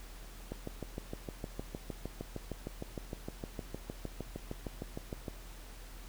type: click train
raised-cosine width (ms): 2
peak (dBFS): -25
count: 32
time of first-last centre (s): 0.52-5.282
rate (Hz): 6.51
effects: added 41 Hz sine -47 dBFS peak until 6.08 s + pink hiss -54 dBFS RMS until 6.08 s